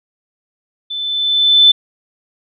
sine tone with level ramp, 3520 Hz, A7, in tune, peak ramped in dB -21 to -3 dBFS, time 0.9-1.72 s, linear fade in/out 10 ms, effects none

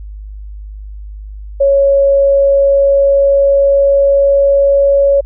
sine tone with pitch glide, 554.4 to 558.3 Hz, C#5 to C#5, 0 to +12 cents, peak -6 dBFS, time 1.6-5.21 s, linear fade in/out 10 ms, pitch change +12 cents, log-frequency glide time 2.03-5.03 s, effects added 51 Hz sine -25 dBFS peak until 5.25 s

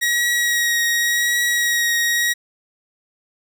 sawtooth tone with vibrato, 1900 Hz, A#6, 33 cents sharp, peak -13 dBFS, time 0.01-2.34 s, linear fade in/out 20 ms, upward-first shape triangle, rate 0.89 Hz, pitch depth 18 cents each way, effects none

